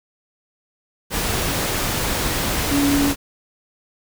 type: tone in noise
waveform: sine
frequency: 283.4 Hz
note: C#4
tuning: 38 cents sharp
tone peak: -16 dBFS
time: 2.69-3.14 s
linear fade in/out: 50 ms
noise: pink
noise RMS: -22 dBFS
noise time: 1.1-3.16 s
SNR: +3 dB
effects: none